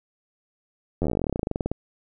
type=slowing click train; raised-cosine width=2 ms; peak=-12 dBFS; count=26; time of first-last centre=1.02-1.716 s; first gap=11 ms; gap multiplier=1.07; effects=none